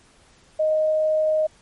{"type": "tone", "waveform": "sine", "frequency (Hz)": 622.3, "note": "D#5", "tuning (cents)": 0, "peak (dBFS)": -17, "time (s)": [0.59, 1.47], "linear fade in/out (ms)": 10, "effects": ["pink hiss -55 dBFS RMS until 1.61 s", "MP3 48 kbps"]}